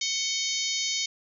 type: harmonic tone with a mistuned harmonic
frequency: 741 Hz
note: F#5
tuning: 2 cents sharp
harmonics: 3 / 4 / 5 / 6 / 7 / 8 / 9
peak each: -34 / -34 / -34 / -34 / -34 / -34 / -34 dBFS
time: 0.01-1.06 s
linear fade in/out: 5 ms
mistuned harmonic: 4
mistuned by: +79 cents
effects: none